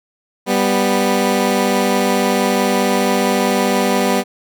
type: tone pair together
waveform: 15% pulse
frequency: 196 / 246.5 Hz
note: G3 / B3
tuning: 0 / -3 cents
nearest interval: major third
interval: 397 cents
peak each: -10 dBFS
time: 0.46-4.24 s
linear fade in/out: 50 ms
effects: none